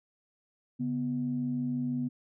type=tone pair together; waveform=sine; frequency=140.75 / 246.9 Hz; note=C#3 / B3; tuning=+27 / 0 cents; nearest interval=minor seventh; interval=973 cents; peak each=-35 / -29 dBFS; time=0.79-2.09 s; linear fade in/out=20 ms; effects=tanh soft clip ceiling -21 dBFS